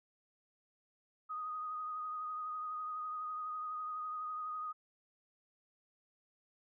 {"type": "tone with vibrato", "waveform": "sine", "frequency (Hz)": 1244.5, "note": "D#6", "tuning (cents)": 0, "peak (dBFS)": -38, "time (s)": [1.29, 4.73], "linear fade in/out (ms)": 20, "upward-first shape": "sine", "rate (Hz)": 12, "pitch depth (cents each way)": 25, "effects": []}